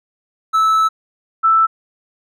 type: tone pair in turn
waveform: triangle / sine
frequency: 1308 / 1322.4 Hz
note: E6 / E6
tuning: -14 / +5 cents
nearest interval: unison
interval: 19 cents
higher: second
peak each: -9 dBFS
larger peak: neither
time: 0.53-0.89 / 1.43-1.67 s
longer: first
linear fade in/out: 20 ms
effects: none